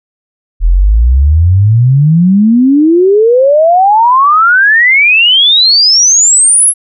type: exponential sweep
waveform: sine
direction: up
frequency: 39.44 to 11175 Hz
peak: -3 dBFS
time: 0.6-6.74 s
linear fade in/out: 50 ms
effects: none